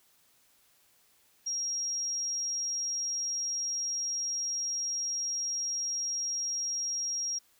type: tone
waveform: sine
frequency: 5620 Hz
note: F8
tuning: 10 cents sharp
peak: -30 dBFS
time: 1.46-7.39 s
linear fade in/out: 10 ms
effects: white hiss -66 dBFS RMS until 7.59 s